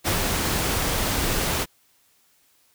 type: noise with ADSR envelope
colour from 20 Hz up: pink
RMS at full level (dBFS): -22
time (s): 0.04-1.66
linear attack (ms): 35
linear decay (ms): 110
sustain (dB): -2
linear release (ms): 40
effects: white hiss -62 dBFS RMS until 2.74 s